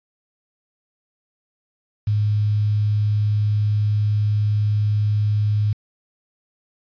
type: tone with quantisation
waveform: sine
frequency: 104.9 Hz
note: G#2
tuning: 18 cents sharp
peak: -16 dBFS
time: 2.07-5.73 s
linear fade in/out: 5 ms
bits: 7
effects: resampled to 11025 Hz